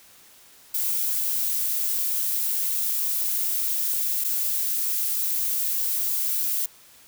violet noise with dropouts, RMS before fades -25 dBFS, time 0.74-6.66 s, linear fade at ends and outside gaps 5 ms, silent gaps 4.241-4.245 s, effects white hiss -52 dBFS RMS until 7.07 s

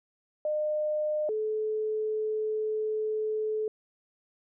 sine tone pair in turn, 607 / 431.9 Hz, D#5 / A4, -43 / -32 cents, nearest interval tritone, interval 589 cents, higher first, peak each -26 / -27 dBFS, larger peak first, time 0.45-1.29 / 1.29-3.68 s, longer second, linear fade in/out 2 ms, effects none

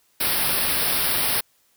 white band-stop noise, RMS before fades -22 dBFS, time 0.2-1.41 s, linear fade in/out 10 ms, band 5400 to 8900 Hz, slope 96 dB/octave, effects white hiss -63 dBFS RMS until 1.76 s

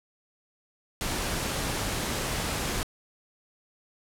pink noise, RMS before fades -30 dBFS, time 1.01-2.83 s, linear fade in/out 0 ms, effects low-pass 12000 Hz 12 dB/octave

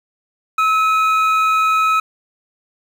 triangle tone pair together, 1294.4 / 2489 Hz, E6 / D#7, -32 / 0 cents, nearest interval major seventh, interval 1132 cents, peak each -11 / -20 dBFS, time 0.58-2 s, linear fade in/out 5 ms, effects 7-bit

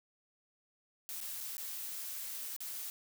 blue noise with dropouts, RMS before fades -42 dBFS, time 1.09-2.9 s, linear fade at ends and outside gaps 0 ms, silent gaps 1.204-1.212 / 1.404-1.408 / 1.568-1.58 / 2.564-2.605 s, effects none

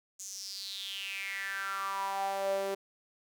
sawtooth tone with high-pass filter sweep, 195.8 Hz, G3, 2 cents flat, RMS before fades -36 dBFS, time 0.19-2.75 s, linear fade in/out 10 ms, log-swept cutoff 6900 to 450 Hz, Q 6.7, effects none

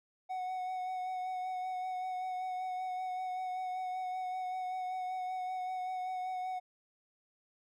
triangle tone with vibrato, 740 Hz, F#5, in tune, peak -33 dBFS, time 0.29-6.6 s, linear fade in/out 20 ms, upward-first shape sine, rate 5.2 Hz, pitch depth 19 cents each way, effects none

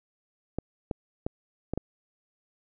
clicks, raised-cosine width 2 ms, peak -16 dBFS, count 5, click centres 0.586 / 0.912 / 1.265 / 1.736 / 1.776 s, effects none

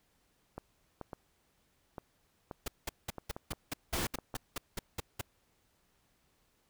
clicks, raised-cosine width 1 ms, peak -27 dBFS, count 10, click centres 0.58 / 1.013 / 1.132 / 1.982 / 2.512 / 3.183 / 3.365 / 3.532 / 4.187 / 4.342 s
pink noise bursts, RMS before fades -36 dBFS, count 13, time 2.66-5.213 s, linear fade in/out 5 ms, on 21 ms, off 190 ms
pink noise, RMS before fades -34 dBFS, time 3.93-4.07 s, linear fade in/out 5 ms
effects pink hiss -73 dBFS RMS until 6.69 s

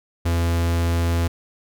45% pulse tone, 84.6 Hz, E2, 45 cents sharp, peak -18 dBFS, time 0.25-1.28 s, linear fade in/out 10 ms, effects none

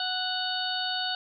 harmonic tone, 740 Hz, F#5, in tune, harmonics 1 / 2 / 4 / 5 / 6, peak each -34 / -34 / -34 / -34 / -34 dBFS, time 0-1.15 s, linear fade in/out 2 ms, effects none

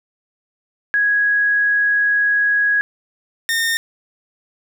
sine / sawtooth tone pair in turn, 1661.2 / 1827.5 Hz, G#6 / A#6, 0 / -35 cents, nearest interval major second, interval 165 cents, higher second, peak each -13 dBFS, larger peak neither, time 0.94-2.81 / 3.49-3.77 s, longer first, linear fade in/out 0 ms, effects none

